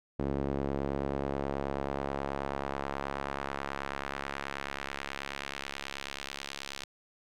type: tone with band-pass filter sweep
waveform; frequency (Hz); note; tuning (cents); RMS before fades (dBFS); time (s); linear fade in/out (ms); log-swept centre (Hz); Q
sawtooth; 69.3; C#2; 0; -36; 0.19-6.84; 5; 350 to 4000; 0.98
effects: none